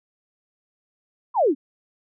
sine exponential sweep, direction down, 1108.7 to 246.9 Hz, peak -15 dBFS, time 1.34-1.55 s, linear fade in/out 50 ms, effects none

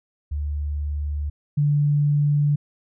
sine tone pair in turn, 73.42 / 146.04 Hz, D2 / D3, 0 / -9 cents, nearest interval octave, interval 1191 cents, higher second, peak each -23 / -16 dBFS, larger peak second, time 0.31-1.3 / 1.57-2.56 s, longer neither, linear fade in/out 10 ms, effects none

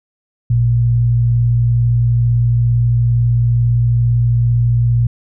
sine tone pair together, 56.17 / 118.4 Hz, A1 / A#2, +36 / +27 cents, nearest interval octave + minor second, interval 1291 cents, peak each -22 / -10 dBFS, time 0.5-5.07 s, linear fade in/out 5 ms, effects none

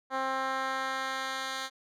10% pulse tone with band-pass filter sweep, 264.8 Hz, C4, 21 cents sharp, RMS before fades -33 dBFS, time 0.1-1.7 s, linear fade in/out 50 ms, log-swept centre 940 to 3500 Hz, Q 0.81, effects none

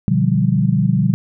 sine chord, G dominant seventh, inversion first, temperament just, 122.5 / 147 / 176.4 / 196 Hz, B2 / D3 / F3 / G3, -14 / +2 / +18 / 0 cents, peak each -18 dBFS, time 0.08-1.14 s, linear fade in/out 0 ms, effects none

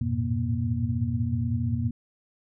sine tone cluster, 89.1 / 105.8 / 111.7 / 121.5 / 236.6 Hz, F2 / G#2 / A2 / B2 / A#3, +35 / +33 / +27 / -28 / +26 cents, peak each -30 / -32 / -35 / -28 / -30 dBFS, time 0.01-1.91 s, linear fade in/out 5 ms, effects none

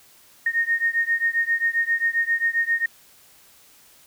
sine beating tone pair, 1845 / 1852.5 Hz, A#6 / A#6, -18 / -11 cents, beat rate 7.5 Hz, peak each -22 / -23 dBFS, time 0.46-2.86 s, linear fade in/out 5 ms, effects white hiss -53 dBFS RMS until 4.06 s

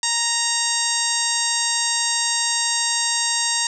harmonic tone, 932.3 Hz, A#5, in tune, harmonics 1 / 2 / 3 / 4 / 5 / 6 / 7 / 8 / 9, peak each -29 / -28 / -32 / -27 / -27 / -27 / -27 / -27 / -27 dBFS, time 0.03-3.67 s, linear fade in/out 2 ms, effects none

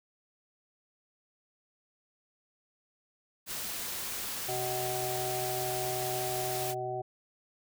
white noise, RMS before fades -37 dBFS, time 3.46-6.75 s, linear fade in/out 50 ms
harmonic tone, 125.3 Hz, B2, 25 cents sharp, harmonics 1 / 3 / 5 / 6, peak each -42 / -37 / -39 / -36 dBFS, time 4.48-7.02 s, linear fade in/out 10 ms
effects none

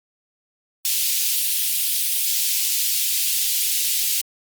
white high-pass noise, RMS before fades -21 dBFS, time 0.85-4.21 s, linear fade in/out 0 ms, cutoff 2700 Hz, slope 24 dB/octave, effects Opus 32 kbps

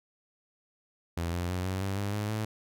sawtooth tone with pitch steps, 84.7 / 87.74 / 90.88 / 94.14 / 97.52 / 101.02 / 104.64 / 108.39 Hz, E2 / F2 / F#2 / F#2 / G2 / G#2 / G#2 / A2, +48 / +9 / -31 / +30 / -8 / -47 / +14 / -26 cents, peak -26 dBFS, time 1.17-2.45 s, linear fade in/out 5 ms, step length 160 ms, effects none

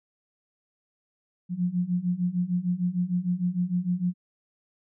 sine beating tone pair, 174.61 / 181.21 Hz, F3 / F#3, 0 / -36 cents, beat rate 6.6 Hz, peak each -28 / -26 dBFS, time 1.49-4.14 s, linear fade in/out 50 ms, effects none

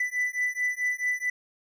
triangle beating tone pair, 1986 / 1990.6 Hz, B6 / B6, +9 / +13 cents, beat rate 4.6 Hz, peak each -27 dBFS, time 0-1.3 s, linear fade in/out 5 ms, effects none

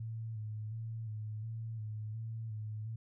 sine tone with vibrato, 110 Hz, A2, in tune, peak -38 dBFS, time 0-2.96 s, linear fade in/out 5 ms, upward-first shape square, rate 1.4 Hz, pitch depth 39 cents each way, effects none

